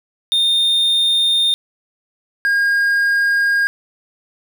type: tone pair in turn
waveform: triangle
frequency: 3644 / 1623.2 Hz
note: A#7 / G#6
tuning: -40 / -40 cents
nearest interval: octave + major second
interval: 1400 cents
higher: first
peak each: -11 dBFS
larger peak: neither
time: 0.32-1.54 / 2.45-3.67 s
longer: neither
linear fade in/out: 0 ms
effects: none